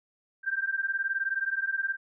sine beating tone pair, 1569 / 1588 Hz, G6 / G6, +1 / +22 cents, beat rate 19 Hz, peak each -30 dBFS, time 0.43-1.97 s, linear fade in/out 50 ms, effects none

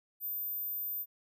sine tone, 13760 Hz, A9, 40 cents flat, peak -34 dBFS, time 0.2-1.06 s, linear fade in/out 50 ms, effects none

